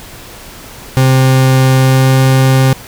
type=tone with pitch glide; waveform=40% pulse; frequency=131.3 to 132.21 Hz; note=C3 to C3; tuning=+6 to +18 cents; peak=-5 dBFS; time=0.97-2.73 s; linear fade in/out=0 ms; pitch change=+12 cents; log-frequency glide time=1.71-2.19 s; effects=pink hiss -32 dBFS RMS until 2.87 s